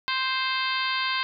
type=harmonic tone; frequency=523.3 Hz; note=C5; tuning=in tune; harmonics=2 / 3 / 4 / 5 / 6 / 7 / 8 / 9; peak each=-29 / -31 / -32 / -33 / -34 / -34 / -35 / -36 dBFS; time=0.08-1.23 s; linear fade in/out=0 ms; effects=none